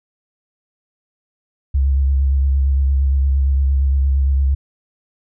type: tone with vibrato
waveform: sine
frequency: 68.1 Hz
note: C#2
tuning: 30 cents flat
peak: -12 dBFS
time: 1.74-4.55 s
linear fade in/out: 10 ms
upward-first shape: sine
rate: 8.7 Hz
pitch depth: 35 cents each way
effects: none

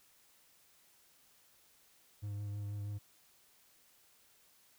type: tone with vibrato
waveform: triangle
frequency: 102.5 Hz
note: G#2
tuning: 22 cents flat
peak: -36 dBFS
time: 2.22-2.99 s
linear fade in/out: 20 ms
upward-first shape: triangle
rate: 6.2 Hz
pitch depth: 23 cents each way
effects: white hiss -67 dBFS RMS until 4.78 s

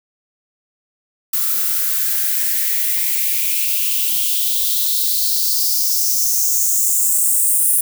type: noise with high-pass filter sweep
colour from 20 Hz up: violet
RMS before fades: -17 dBFS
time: 1.33-7.81 s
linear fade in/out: 5 ms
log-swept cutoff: 1200 to 9700 Hz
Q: 4.4
effects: none

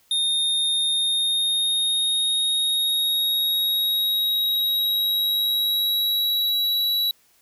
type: tone with pitch glide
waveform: square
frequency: 3674 to 3915 Hz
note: A#7 to B7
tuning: -26 to -16 cents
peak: -20 dBFS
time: 0.11-7.11 s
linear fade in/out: 2 ms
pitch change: +110 cents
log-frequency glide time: 0.86-6.94 s
effects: white hiss -60 dBFS RMS until 7.41 s

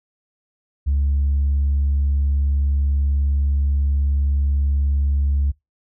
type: tone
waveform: sine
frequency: 70.3 Hz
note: C#2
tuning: 25 cents sharp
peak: -14 dBFS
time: 0.86-5.52 s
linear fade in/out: 20 ms
effects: noise-tail reverb RT60 0.2 s tail -26 dB re dry + tanh soft clip ceiling -13 dBFS

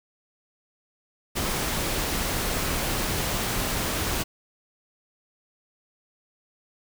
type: noise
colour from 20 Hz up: pink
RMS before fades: -27 dBFS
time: 1.35-4.24 s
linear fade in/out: 20 ms
effects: none

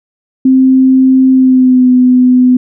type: tone with pitch glide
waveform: sine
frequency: 261.6 to 251.7 Hz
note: C4 to B3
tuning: 0 to +33 cents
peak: -3 dBFS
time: 0.45-2.57 s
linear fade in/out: 5 ms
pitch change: -67 cents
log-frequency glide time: 1.31-1.9 s
effects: none

